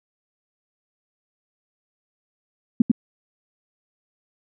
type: tone with echo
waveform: sine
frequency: 233.1 Hz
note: A#3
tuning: in tune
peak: -9 dBFS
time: 2.8-2.82 s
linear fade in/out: 5 ms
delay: 96 ms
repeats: 1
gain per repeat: -2 dB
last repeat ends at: 2.916 s
effects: none